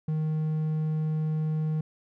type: tone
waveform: triangle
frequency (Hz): 155.8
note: D#3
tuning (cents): +3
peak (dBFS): -23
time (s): 0.08-1.81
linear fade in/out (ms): 5
effects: none